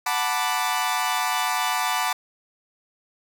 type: chord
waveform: sawtooth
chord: B minor seventh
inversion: second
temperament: equal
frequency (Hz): 740 / 880 / 987.8 / 1174.7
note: F#5 / A5 / B5 / D6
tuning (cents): 0 / 0 / 0 / 0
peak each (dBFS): -24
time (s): 0.06-2.13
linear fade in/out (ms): 5
effects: none